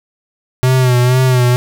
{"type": "tone with vibrato", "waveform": "square", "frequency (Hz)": 126.4, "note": "B2", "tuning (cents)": 41, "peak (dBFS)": -9, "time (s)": [0.63, 1.56], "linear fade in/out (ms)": 0, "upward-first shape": "sine", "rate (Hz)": 2.1, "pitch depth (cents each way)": 50, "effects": []}